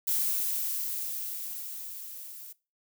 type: noise with level ramp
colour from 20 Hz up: violet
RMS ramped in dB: -27 to -45 dBFS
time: 0.07-2.53 s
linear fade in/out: 10 ms
effects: noise-tail reverb RT60 0.3 s tail -21 dB re dry